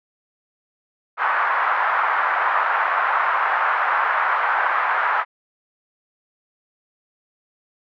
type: band-pass noise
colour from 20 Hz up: pink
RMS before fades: -20 dBFS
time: 1.17-5.25 s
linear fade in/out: 50 ms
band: 910 to 1600 Hz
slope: 24 dB/octave
effects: none